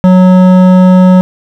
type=tone with hard clipping; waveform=sine; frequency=184.1 Hz; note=F#3; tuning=8 cents flat; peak=-3 dBFS; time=0.04-1.21 s; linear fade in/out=0 ms; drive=12 dB; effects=none